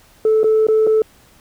sine tone with dropouts, 437 Hz, A4, 12 cents flat, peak -9 dBFS, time 0.25-1.02 s, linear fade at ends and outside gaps 2 ms, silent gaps 0.433-0.442 / 0.669-0.685 / 0.868-0.872 s, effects tanh soft clip ceiling -8 dBFS + pink hiss -50 dBFS RMS until 1.4 s

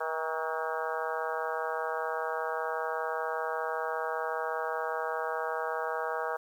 harmonic tone with a mistuned harmonic, 160.3 Hz, E3, 48 cents flat, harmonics 3 / 4 / 5 / 6 / 7 / 8 / 9 / 10, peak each -36 / -37 / -38 / -39 / -39 / -40 / -41 / -41 dBFS, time 0-6.37 s, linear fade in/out 10 ms, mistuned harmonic 6, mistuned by -47 cents, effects 10-bit

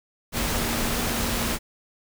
sine tone in noise, 233.1 Hz, A#3, in tune, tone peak -32 dBFS, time 0.32-1.59 s, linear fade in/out 50 ms, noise pink, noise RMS -26 dBFS, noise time 0.32-1.59 s, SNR -9 dB, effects none

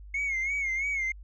sine tone with vibrato, 2172 Hz, C#7, 36 cents flat, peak -25 dBFS, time 0.14-1.12 s, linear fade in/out 5 ms, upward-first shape sine, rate 3 Hz, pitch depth 80 cents each way, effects tanh soft clip ceiling -25 dBFS + added 50 Hz sine -43 dBFS peak until 1.23 s

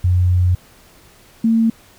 sine tone pair in turn, 90 / 226.2 Hz, F#2 / A3, -47 / +48 cents, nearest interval octave + major third, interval 1595 cents, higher second, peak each -11 dBFS, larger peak neither, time 0.04-0.55 / 1.44-1.7 s, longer first, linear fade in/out 5 ms, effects pink hiss -48 dBFS RMS until 1.98 s

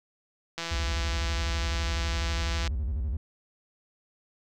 click train, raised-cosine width 0.2 ms, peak -16 dBFS, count 351, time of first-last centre 0.58-2.676 s, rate 167 Hz
triangle tone with vibrato, 66.9 Hz, C2, 39 cents sharp, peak -25 dBFS, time 0.71-3.17 s, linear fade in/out 5 ms, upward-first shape square, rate 12 Hz, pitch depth 250 cents each way
effects none

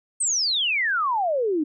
sine exponential sweep, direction down, 8620 to 287.7 Hz, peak -20 dBFS, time 0.2-1.64 s, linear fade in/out 10 ms, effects none

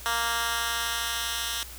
10% pulse tone with high-pass filter sweep, 232.5 Hz, A#3, 4 cents flat, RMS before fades -29 dBFS, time 0.06-1.63 s, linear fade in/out 0 ms, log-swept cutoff 1200 to 2700 Hz, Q 0.92, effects added 60 Hz sine -44 dBFS peak until 1.78 s + white hiss -44 dBFS RMS until 1.78 s

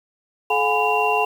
sine tone cluster, 430.7 / 717 / 823 / 1002 / 2756 Hz, A4 / F5 / G#5 / B5 / F7, -37 / +45 / -16 / +25 / -24 cents, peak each -23 dBFS, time 0.5-1.25 s, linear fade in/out 5 ms, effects 7-bit

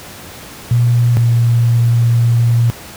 sine tone pair in turn, 120 / 117.87 Hz, B2 / A#2, -49 / +20 cents, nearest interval unison, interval 31 cents, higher first, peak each -8 / -8 dBFS, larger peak neither, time 0.71-1.17 / 1.17-2.7 s, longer second, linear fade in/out 0 ms, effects pink hiss -33 dBFS RMS until 2.96 s + high-pass 60 Hz 12 dB/octave

